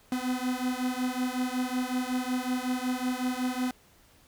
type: beating tone pair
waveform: 45% pulse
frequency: 250 / 255.4 Hz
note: B3 / C4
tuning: +21 / -42 cents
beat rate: 5.4 Hz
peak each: -31 dBFS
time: 0.12-3.71 s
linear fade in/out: 2 ms
effects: pink hiss -60 dBFS RMS until 4.27 s